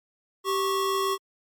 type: tone pair together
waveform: square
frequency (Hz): 388.9 / 1100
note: G4 / C#6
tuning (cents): -14 / -14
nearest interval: octave + tritone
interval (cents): 1800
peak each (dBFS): -27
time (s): 0.44-1.18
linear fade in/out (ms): 50
effects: MP3 64 kbps